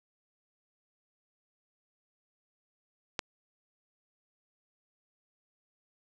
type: click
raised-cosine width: 0.2 ms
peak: -13 dBFS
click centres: 3.192 s
effects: none